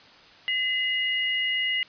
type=tone pair together; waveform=sine; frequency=2032 / 2871 Hz; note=B6 / F7; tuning=+49 / +47 cents; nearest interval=tritone; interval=598 cents; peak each=-26 / -26 dBFS; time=0.48-1.83 s; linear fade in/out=0 ms; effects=white hiss -51 dBFS RMS until 1.88 s + resampled to 11025 Hz